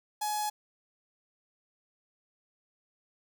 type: tone with notch filter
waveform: sawtooth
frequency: 843 Hz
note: G#5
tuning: 26 cents sharp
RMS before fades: -32 dBFS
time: 0.21-0.5 s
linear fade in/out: 10 ms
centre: 2100 Hz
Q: 0.51
effects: none